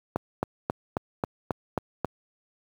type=click train; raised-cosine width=1 ms; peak=-11 dBFS; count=8; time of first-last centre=0.16-2.047 s; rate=3.71 Hz; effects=high-pass 80 Hz 12 dB/octave + 8-bit